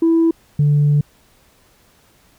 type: tone pair in turn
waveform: sine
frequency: 329.6 / 146.42 Hz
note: E4 / D3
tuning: 0 / -5 cents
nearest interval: octave + major second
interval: 1405 cents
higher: first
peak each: -9 dBFS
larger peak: neither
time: 0.02-0.31 / 0.59-1.01 s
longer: second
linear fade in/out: 5 ms
effects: tanh soft clip ceiling -8 dBFS + pink hiss -54 dBFS RMS until 2.38 s